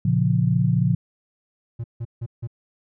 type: chord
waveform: sine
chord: Bb minor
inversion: none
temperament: just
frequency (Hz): 116.54 / 139.85 / 174.81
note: Bb2 / Db3 / F3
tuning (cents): 0 / +16 / +2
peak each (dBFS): -21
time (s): 0.05-0.95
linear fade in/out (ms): 5
type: tone bursts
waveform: triangle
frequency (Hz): 116.54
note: A#2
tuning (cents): 0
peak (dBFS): -24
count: 4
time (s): 1.79-2.474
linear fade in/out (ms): 10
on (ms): 51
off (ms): 160
effects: none